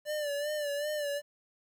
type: tone with vibrato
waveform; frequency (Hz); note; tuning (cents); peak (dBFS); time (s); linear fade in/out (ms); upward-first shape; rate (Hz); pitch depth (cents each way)
square; 588; D5; +2; -32; 0.05-1.22; 50; sine; 2.6; 57
effects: 11-bit